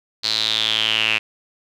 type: tone with band-pass filter sweep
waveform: sawtooth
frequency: 110 Hz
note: A2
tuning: in tune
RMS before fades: -20 dBFS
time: 0.23-1.19 s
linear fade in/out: 20 ms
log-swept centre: 4300 to 2600 Hz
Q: 7.6
effects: none